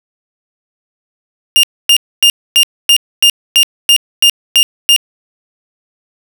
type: tone bursts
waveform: 40% pulse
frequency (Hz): 2818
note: F7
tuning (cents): +15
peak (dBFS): -3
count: 11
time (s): 1.56-4.963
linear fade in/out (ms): 0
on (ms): 73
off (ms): 260
effects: none